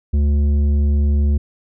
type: tone with tanh clipping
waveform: sine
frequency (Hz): 72.4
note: D2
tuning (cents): -24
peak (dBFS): -14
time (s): 0.13-1.38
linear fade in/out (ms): 10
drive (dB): 9
effects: none